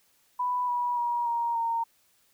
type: tone with pitch steps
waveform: sine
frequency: 990 / 972.4 / 955.2 / 938.2 / 921.6 Hz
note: B5 / B5 / A#5 / A#5 / A#5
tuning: +4 / -27 / +42 / +11 / -20 cents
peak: -25 dBFS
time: 0.39-1.84 s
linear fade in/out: 10 ms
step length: 290 ms
effects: white hiss -66 dBFS RMS until 2.33 s